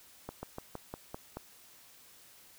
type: slowing click train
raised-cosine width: 1 ms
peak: -25 dBFS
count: 7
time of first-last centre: 0.29-1.37 s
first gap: 140 ms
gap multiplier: 1.1
effects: white hiss -58 dBFS RMS until 2.58 s